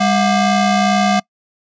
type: ring-modulated tone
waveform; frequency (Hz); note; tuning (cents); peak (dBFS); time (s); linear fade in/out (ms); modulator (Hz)
35% pulse; 463.6; A#4; -10; -7; 0-1.2; 10; 263
effects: noise-tail reverb RT60 0.1 s tail -25 dB re dry + resampled to 16000 Hz